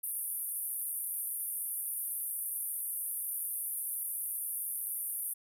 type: band-pass noise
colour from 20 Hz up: white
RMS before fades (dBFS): -37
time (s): 0.03-5.34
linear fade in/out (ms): 10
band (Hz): 9300 to 14000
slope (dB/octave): 96
effects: none